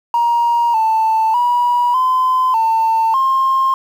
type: tone with pitch steps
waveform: triangle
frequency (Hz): 943 / 885 / 969 / 1025 / 897 / 1063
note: A#5 / A5 / B5 / C6 / A5 / C6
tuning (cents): +20 / +10 / -33 / -36 / +33 / +27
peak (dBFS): -8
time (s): 0.14-3.74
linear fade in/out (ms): 2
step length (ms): 600
effects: tanh soft clip ceiling -8 dBFS + 7-bit